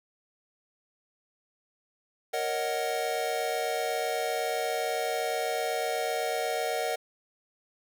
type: chord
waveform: square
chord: D# minor seventh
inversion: second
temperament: equal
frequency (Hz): 466.2 / 554.4 / 622.3 / 740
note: A#4 / C#5 / D#5 / F#5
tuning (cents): 0 / 0 / 0 / 0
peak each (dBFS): -34 / -38 / -34 / -33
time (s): 2.33-6.96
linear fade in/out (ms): 10
effects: none